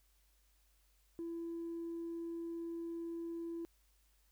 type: tone with tanh clipping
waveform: triangle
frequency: 335.3 Hz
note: E4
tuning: 30 cents sharp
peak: -40 dBFS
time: 1.19-3.65 s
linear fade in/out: 0 ms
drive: 5 dB
effects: added 50 Hz sine -70 dBFS peak until 4.31 s + white hiss -75 dBFS RMS until 4.31 s